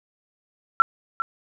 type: tone with echo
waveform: sine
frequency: 1352 Hz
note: E6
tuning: 43 cents sharp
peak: -9 dBFS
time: 0.8-0.82 s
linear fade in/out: 0 ms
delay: 400 ms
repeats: 1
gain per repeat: -12 dB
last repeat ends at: 1.22 s
effects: none